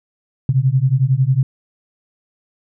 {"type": "beating tone pair", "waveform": "sine", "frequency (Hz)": [126.4, 137.4], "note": ["B2", "C#3"], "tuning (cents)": [41, -15], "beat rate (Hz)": 11, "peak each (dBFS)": -15, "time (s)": [0.49, 1.43], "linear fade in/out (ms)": 2, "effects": []}